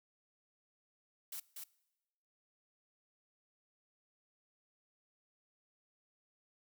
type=noise with echo; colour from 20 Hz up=blue; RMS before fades=-44 dBFS; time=1.32-1.4 s; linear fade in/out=5 ms; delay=240 ms; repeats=1; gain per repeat=-3 dB; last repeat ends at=1.64 s; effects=noise-tail reverb RT60 1.0 s tail -22 dB re dry